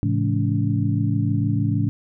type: tone cluster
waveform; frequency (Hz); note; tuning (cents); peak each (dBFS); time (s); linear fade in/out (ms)
sine; 108.9 / 135.4 / 168 / 213.1 / 284.4; A2 / C#3 / E3 / G#3 / C#4; -17 / -40 / +33 / +45 / +45; -21 / -25 / -27 / -27 / -26; 0.03-1.89; 0
effects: none